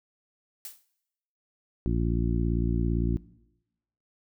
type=noise with exponential decay; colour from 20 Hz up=blue; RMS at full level=-36 dBFS; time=0.65-0.85 s; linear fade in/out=1 ms; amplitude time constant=43 ms
type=harmonic tone; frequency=57.7 Hz; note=A#1; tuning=17 cents flat; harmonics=1 / 2 / 3 / 4 / 5 / 6; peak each=-27 / -30 / -32 / -33 / -34 / -35 dBFS; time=1.86-3.17 s; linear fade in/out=0 ms
effects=noise-tail reverb RT60 0.9 s tail -20 dB re dry